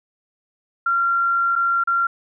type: tone with dropouts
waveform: sine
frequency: 1377 Hz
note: F6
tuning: 25 cents flat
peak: -16 dBFS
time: 0.86-2.07 s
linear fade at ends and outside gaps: 5 ms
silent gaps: 1.555-1.56 / 1.838-1.873 s
effects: none